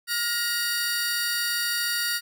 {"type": "tone cluster", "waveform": "sawtooth", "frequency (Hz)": [1422, 1885, 4624], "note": ["F6", "A#6", "D8"], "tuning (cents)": [31, 19, -28], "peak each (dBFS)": [-26, -26, -25], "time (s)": [0.07, 2.21], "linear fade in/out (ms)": 50, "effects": []}